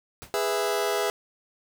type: noise with exponential decay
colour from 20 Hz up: pink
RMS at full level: -38 dBFS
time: 0.22-0.38 s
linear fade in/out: 0 ms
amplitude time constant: 33 ms
type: chord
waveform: sawtooth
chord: E major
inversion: first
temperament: just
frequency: 412 / 494.4 / 659.3 Hz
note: G#4 / B4 / E5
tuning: -14 / +2 / 0 cents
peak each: -23 / -26 / -25 dBFS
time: 0.34-1.1 s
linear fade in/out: 0 ms
effects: none